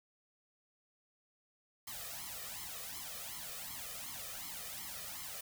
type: noise with flanger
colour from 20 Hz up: white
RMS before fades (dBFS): -45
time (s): 1.87-5.41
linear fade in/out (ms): 5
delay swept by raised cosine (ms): 0.94 to 1.67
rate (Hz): 2.7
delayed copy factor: +0.9
effects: none